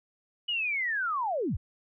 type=linear sweep; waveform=sine; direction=down; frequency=2960 to 42.02 Hz; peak=-27 dBFS; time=0.48-1.57 s; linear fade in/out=10 ms; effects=none